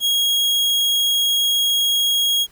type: tone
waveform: 40% pulse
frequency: 3291 Hz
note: G#7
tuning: 16 cents flat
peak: -15 dBFS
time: 0-2.47 s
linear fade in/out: 50 ms
effects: pink hiss -53 dBFS RMS until 2.51 s